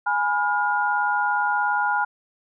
sine chord, F diminished, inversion first, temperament equal with one note detuned, 830.6 / 987.8 / 1420.5 Hz, Ab5 / Cb6 / F6, 0 / 0 / +29 cents, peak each -23 / -26 / -23 dBFS, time 0.06-2.05 s, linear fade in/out 10 ms, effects none

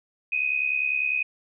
sine tone pair together, 2489 / 2559 Hz, D#7 / D#7, 0 / +48 cents, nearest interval unison, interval 48 cents, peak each -24 / -27 dBFS, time 0.32-1.23 s, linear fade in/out 5 ms, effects none

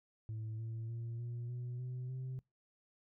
sine tone with pitch steps, 110 / 113.03 / 116.14 / 119.33 / 122.62 / 125.99 / 129.46 Hz, A2 / A2 / A#2 / A#2 / B2 / B2 / C3, 0 / +47 / -6 / +41 / -12 / +35 / -18 cents, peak -37 dBFS, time 0.29-2.39 s, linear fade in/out 0 ms, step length 300 ms, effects noise-tail reverb RT60 0.2 s tail -26 dB re dry + tanh soft clip ceiling -38 dBFS

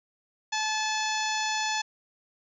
harmonic tone, 865 Hz, A5, 30 cents flat, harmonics 1 / 2 / 3 / 4 / 5 / 6 / 7 / 8, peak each -30 / -33 / -35 / -36 / -37 / -38 / -38 / -39 dBFS, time 0.52-1.82 s, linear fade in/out 10 ms, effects none

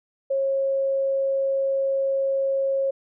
sine tone, 543 Hz, C#5, 36 cents flat, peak -20 dBFS, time 0.3-2.91 s, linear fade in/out 10 ms, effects none

